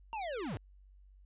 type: linear sweep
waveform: square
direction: down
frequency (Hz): 932.3 to 77.1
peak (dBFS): -37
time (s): 0.13-0.57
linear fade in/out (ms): 0
effects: added 48 Hz sine -56 dBFS peak until 1.25 s + resampled to 8000 Hz